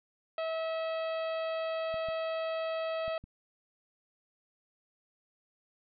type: harmonic tone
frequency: 647 Hz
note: E5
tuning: 32 cents flat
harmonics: 1 / 2 / 3 / 4 / 5 / 6 / 7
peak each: -32 / -41 / -47 / -46 / -49 / -54 / -56 dBFS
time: 0.38-3.18 s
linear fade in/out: 2 ms
type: clicks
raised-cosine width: 5 ms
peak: -36 dBFS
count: 4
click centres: 1.942 / 2.087 / 3.08 / 3.24 s
effects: none